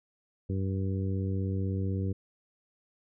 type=harmonic tone; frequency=96 Hz; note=G2; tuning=36 cents flat; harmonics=1 / 2 / 3 / 4 / 5; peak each=-29 / -35 / -39 / -41 / -43 dBFS; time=0.49-2.13 s; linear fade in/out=10 ms; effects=none